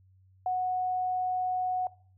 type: tone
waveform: sine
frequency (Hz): 736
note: F#5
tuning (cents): -9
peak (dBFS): -26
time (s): 0.46-1.87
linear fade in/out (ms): 2
effects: noise-tail reverb RT60 0.5 s tail -22 dB re dry + added 94 Hz sine -58 dBFS peak until 2.17 s